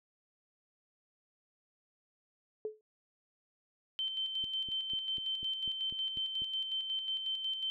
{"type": "tone with exponential decay", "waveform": "sine", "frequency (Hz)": 430.7, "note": "A4", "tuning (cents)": -37, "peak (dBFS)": -31, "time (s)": [2.65, 2.81], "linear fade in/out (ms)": 1, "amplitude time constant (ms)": 33}
{"type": "tone with tremolo", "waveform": "sine", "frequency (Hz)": 3096, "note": "G7", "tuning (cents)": -22, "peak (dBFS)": -32, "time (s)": [3.99, 7.7], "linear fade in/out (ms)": 0, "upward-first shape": "square", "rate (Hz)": 5.5, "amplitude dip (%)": 45}
{"type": "click train", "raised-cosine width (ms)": 3, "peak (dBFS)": -38, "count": 9, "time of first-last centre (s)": [4.44, 6.42], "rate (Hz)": 4.04}
{"effects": []}